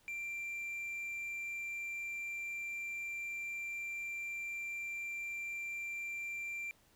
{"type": "tone with quantisation", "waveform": "triangle", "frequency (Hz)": 2362, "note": "D7", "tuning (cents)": 9, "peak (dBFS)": -37, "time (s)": [0.08, 6.71], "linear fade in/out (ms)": 0, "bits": 11, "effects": ["pink hiss -68 dBFS RMS until 6.95 s"]}